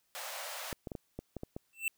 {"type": "high-pass noise", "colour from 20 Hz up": "pink", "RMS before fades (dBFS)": -42, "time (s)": [0.15, 0.73], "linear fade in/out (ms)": 0, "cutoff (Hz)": 520, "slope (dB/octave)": 96}
{"type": "clicks", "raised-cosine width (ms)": 2, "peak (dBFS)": -26, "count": 8, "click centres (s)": [0.728, 0.872, 0.918, 0.952, 1.19, 1.367, 1.434, 1.565]}
{"type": "tone with exponential growth", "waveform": "square", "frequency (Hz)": 2675, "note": "E7", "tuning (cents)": 25, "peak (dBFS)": -27, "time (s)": [1.73, 1.88], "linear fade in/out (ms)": 1, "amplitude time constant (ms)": 32}
{"effects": ["white hiss -75 dBFS RMS until 1.97 s"]}